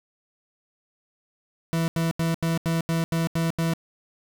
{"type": "tone bursts", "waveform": "40% pulse", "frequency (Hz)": 164.81, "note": "E3", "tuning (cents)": 0, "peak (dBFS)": -21, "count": 9, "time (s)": [1.73, 3.736], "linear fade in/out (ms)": 0, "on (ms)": 150, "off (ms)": 82, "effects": ["8-bit"]}